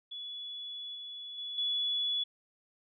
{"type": "tone with level steps", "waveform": "sine", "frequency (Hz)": 3412, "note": "G#7", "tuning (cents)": 46, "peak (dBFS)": [-39, -41, -37, -29], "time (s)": [0.11, 2.24], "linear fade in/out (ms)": 10, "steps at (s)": [0.95, 1.38, 1.58], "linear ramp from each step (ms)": 2, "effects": []}